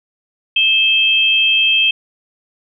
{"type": "tone pair together", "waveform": "sine", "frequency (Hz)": [2614, 3176], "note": ["E7", "G7"], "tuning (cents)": [-15, 22], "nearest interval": "minor third", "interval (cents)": 337, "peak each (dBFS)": -13, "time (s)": [0.56, 1.91], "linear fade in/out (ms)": 5, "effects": []}